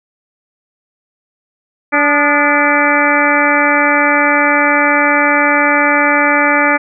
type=harmonic tone with a mistuned harmonic; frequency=290 Hz; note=D4; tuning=22 cents flat; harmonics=1 / 2 / 3 / 4 / 5 / 6 / 7 / 8; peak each=-17 / -17 / -17 / -17 / -17 / -17 / -17 / -17 dBFS; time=1.92-6.78 s; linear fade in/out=20 ms; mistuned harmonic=4; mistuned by=+81 cents; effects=none